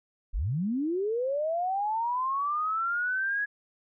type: linear sweep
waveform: sine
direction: up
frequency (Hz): 30.09 to 1683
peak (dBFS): -26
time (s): 0.33-3.46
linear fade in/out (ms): 20
effects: none